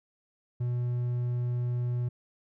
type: tone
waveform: triangle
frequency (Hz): 122.1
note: B2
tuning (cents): -19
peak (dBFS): -25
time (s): 0.6-2.09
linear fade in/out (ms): 10
effects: none